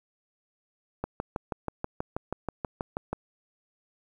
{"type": "click train", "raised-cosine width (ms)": 1, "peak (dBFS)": -16, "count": 14, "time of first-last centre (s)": [1.04, 3.13], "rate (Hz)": 6.22, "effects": ["9-bit"]}